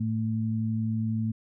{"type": "tone pair together", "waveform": "sine", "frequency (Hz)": [111, 222], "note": ["A2", "A3"], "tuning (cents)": [16, 16], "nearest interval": "octave", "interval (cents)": 1200, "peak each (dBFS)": -28, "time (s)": [0, 1.32], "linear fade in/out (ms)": 10, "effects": []}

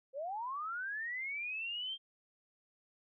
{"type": "linear sweep", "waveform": "sine", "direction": "up", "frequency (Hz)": [510, 3200], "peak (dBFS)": -37, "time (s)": [0.13, 1.98], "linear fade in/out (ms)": 50, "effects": []}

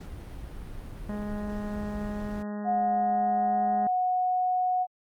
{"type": "noise", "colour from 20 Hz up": "brown", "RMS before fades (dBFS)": -39, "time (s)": [0, 2.43], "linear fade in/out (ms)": 10}
{"type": "harmonic tone", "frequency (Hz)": 207.7, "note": "G#3", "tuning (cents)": 0, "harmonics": [1, 2, 3, 4, 5, 6, 7, 8, 9], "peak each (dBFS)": [-32, -43, -41, -46, -50, -53, -54, -55, -53], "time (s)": [1.09, 3.87], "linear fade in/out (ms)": 2}
{"type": "tone with pitch glide", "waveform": "sine", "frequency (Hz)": [723, 733.1], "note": ["F#5", "F#5"], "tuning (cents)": [-40, -16], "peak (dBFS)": -23, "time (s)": [2.64, 4.87], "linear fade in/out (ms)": 50, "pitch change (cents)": 24, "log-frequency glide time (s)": [2.91, 3.57]}
{"effects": ["Opus 48 kbps"]}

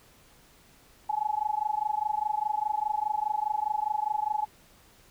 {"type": "tone with amplitude modulation", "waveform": "sine", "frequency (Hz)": 850, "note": "G#5", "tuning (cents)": 40, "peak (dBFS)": -22, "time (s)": [1.09, 4.46], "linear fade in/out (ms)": 10, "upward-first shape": "sine", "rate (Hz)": 24.9, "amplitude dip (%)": 95, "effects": ["pink hiss -58 dBFS RMS until 5.1 s"]}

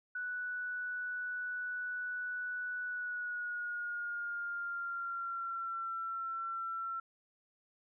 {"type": "tone with pitch glide", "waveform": "sine", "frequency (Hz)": [1480, 1349.3], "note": ["F#6", "E6"], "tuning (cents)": [0, 40], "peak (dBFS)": -36, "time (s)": [0.15, 7], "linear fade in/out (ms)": 5, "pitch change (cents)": -160, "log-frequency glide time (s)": [2.84, 5.79], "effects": []}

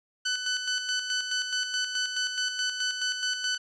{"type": "tone with tremolo", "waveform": "15% pulse", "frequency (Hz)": 1500, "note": "F#6", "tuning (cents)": 23, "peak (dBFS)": -19, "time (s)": [0.25, 3.58], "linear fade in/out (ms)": 10, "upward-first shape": "square", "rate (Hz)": 4.7, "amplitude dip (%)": 50, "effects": ["resampled to 22050 Hz"]}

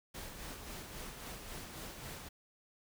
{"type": "noise with tremolo", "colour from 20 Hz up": "pink", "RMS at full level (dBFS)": -45, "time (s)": [0.14, 2.29], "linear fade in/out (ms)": 10, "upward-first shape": "sine", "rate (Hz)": 3.7, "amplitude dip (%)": 40, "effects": []}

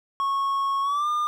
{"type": "tone with pitch glide", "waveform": "triangle", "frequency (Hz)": [1100, 1206.5], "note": ["C#6", "D6"], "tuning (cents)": [-14, 46], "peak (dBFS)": -20, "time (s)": [0.2, 1.27], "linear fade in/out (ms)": 0, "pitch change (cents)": 160, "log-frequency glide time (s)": [0.82, 1.08], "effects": []}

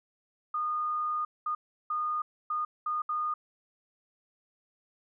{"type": "tone bursts at uneven times", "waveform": "sine", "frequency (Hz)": 1225, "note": "D#6", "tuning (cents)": -27, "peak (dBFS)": -28, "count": 6, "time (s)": [[0.54, 1.25], [1.46, 1.55], [1.9, 2.22], [2.5, 2.65], [2.86, 3.02], [3.09, 3.34]], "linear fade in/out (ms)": 5, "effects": []}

